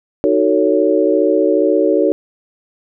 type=chord; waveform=sine; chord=D# half-diminished seventh; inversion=none; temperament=just; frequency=311.1 / 373.4 / 448 / 560 Hz; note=D#4 / F#4 / A4 / C#5; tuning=0 / +16 / +31 / +18 cents; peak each=-16 dBFS; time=0.24-2.12 s; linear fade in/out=0 ms; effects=none